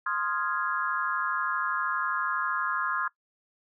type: chord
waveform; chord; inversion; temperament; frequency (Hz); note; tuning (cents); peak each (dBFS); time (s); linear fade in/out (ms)
sine; F minor seventh; second; equal; 1046.5 / 1244.5 / 1396.9 / 1661.2; C6 / Eb6 / F6 / Ab6; 0 / 0 / 0 / 0; -32; 0.06-3.08; 5
effects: noise-tail reverb RT60 0.1 s tail -20 dB re dry